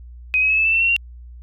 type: tone with pitch steps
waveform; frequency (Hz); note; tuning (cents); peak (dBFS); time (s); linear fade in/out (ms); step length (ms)
sine; 2515 / 2549 / 2583 / 2617 / 2652 / 2688 / 2724 / 2760; D#7 / D#7 / E7 / E7 / E7 / E7 / F7 / F7; +18 / +41 / -36 / -13 / +10 / +33 / -44 / -21; -14; 0.34-0.964; 0; 78
effects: added 60 Hz sine -36 dBFS peak until 1.42 s